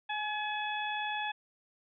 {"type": "harmonic tone with a mistuned harmonic", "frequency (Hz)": 851, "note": "G#5", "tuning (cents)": 42, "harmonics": [1, 2, 3, 4], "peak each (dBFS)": [-35, -38, -40, -41], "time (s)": [0.09, 1.32], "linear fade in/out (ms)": 10, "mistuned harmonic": 1, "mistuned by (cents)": -19, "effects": []}